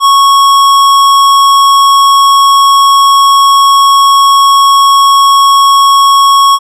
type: tone with tanh clipping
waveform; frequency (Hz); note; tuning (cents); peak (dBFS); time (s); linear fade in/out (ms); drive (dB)
sine; 1104; C#6; -7; -4; 0-6.59; 50; 18
effects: resampled to 32000 Hz